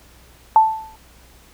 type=tone with exponential decay; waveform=sine; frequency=880 Hz; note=A5; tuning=in tune; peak=-5 dBFS; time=0.56-0.96 s; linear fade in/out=1 ms; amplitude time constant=86 ms; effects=added 60 Hz sine -50 dBFS peak until 1.53 s + pink hiss -50 dBFS RMS until 1.53 s